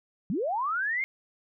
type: linear sweep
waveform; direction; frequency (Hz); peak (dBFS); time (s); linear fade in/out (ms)
sine; up; 157.5 to 2170; -26; 0.3-1.04; 0
effects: none